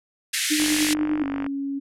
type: band-pass noise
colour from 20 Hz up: pink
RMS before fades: -25 dBFS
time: 0.33-0.94 s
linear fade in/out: 10 ms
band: 1700 to 12000 Hz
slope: 48 dB/octave
type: tone with tremolo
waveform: sine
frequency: 303.9 Hz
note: D#4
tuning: 41 cents flat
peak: -18 dBFS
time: 0.5-1.24 s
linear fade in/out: 20 ms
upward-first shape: triangle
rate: 10 Hz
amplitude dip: 55%
type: click train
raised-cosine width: 0.5 ms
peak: -17 dBFS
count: 43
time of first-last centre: 0.6-1.464 s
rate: 48.6 Hz
type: tone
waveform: sine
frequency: 277.2 Hz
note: C#4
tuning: in tune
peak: -25 dBFS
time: 1.21-1.8 s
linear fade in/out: 20 ms
effects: none